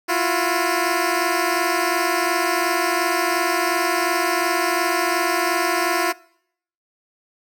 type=tone pair together; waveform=10% pulse; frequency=335.9 / 358.7 Hz; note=E4 / F4; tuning=+33 / +46 cents; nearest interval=minor second; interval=113 cents; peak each=-13 dBFS; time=0.08-6.13 s; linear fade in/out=20 ms; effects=noise-tail reverb RT60 0.7 s tail -24 dB re dry